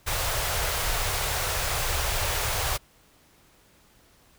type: band-stop noise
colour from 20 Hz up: pink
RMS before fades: -27 dBFS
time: 0.06-2.78 s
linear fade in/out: 20 ms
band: 120 to 480 Hz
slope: 24 dB/octave
effects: pink hiss -59 dBFS RMS until 4.38 s